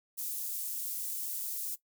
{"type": "high-pass noise", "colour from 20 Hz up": "white", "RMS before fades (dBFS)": -37, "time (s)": [0.17, 1.76], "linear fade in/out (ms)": 20, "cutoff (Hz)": 8800, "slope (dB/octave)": 12, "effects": ["noise-tail reverb RT60 0.1 s tail -17 dB re dry"]}